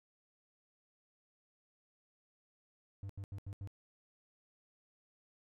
triangle tone bursts, 98.5 Hz, G2, 9 cents sharp, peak -39 dBFS, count 5, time 3.03-3.674 s, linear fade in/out 0 ms, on 64 ms, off 81 ms, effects none

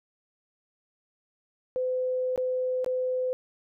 sine tone with dropouts, 509 Hz, C5, 48 cents flat, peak -25 dBFS, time 1.76-3.33 s, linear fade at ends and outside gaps 0 ms, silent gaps 2.36-2.377 / 2.845-2.862 s, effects none

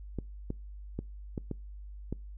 clicks, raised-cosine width 3 ms, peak -21 dBFS, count 6, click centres 0.187 / 0.504 / 0.99 / 1.378 / 1.513 / 2.126 s, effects noise-tail reverb RT60 0.3 s tail -26 dB re dry + added 50 Hz sine -42 dBFS peak until 2.37 s

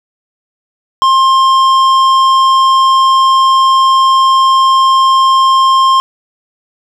triangle tone with tanh clipping, 1060 Hz, C6, 22 cents sharp, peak -7 dBFS, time 1.02-6 s, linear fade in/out 0 ms, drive 15 dB, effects none

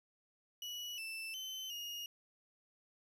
35% pulse tone with pitch steps, 2934 / 2654 / 3060 / 2862 Hz, F#7 / E7 / G7 / F7, -15 / +11 / -42 / +42 cents, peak -40 dBFS, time 0.62-2.06 s, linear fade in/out 2 ms, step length 360 ms, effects 12-bit

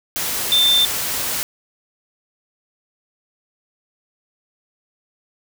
sine tone in noise, 3566 Hz, A7, 22 cents sharp, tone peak -12 dBFS, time 0.52-0.85 s, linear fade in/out 0 ms, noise white, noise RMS -23 dBFS, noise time 0.16-1.43 s, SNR +8 dB, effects none

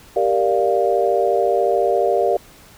sine chord, G minor seventh, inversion none, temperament equal, 392 / 466.2 / 587.3 / 698.5 Hz, G4 / Bb4 / D5 / F5, 0 / 0 / 0 / 0 cents, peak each -20 dBFS, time 0.16-2.37 s, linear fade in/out 5 ms, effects pink hiss -46 dBFS RMS until 2.77 s

